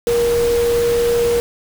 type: tone in noise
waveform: sine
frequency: 472.7 Hz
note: A#4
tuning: 24 cents sharp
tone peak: -13 dBFS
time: 0.07-1.4 s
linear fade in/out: 0 ms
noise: pink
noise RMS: -26 dBFS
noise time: 0.07-1.4 s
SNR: +10 dB
effects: none